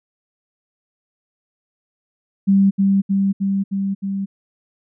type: tone with echo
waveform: sine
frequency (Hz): 196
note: G3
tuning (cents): 0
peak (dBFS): -10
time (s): 2.47-2.71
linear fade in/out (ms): 20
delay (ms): 310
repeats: 5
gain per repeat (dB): -2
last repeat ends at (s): 4.26
effects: none